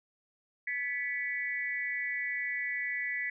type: tone with amplitude modulation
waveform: sine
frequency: 1975.5 Hz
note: B6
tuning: in tune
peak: -27 dBFS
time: 0.67-3.3 s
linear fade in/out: 5 ms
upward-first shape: sine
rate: 260 Hz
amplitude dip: 95%
effects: none